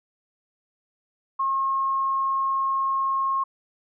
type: tone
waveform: sine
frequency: 1079 Hz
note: C#6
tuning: 47 cents flat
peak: -21 dBFS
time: 1.39-3.44 s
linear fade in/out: 10 ms
effects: none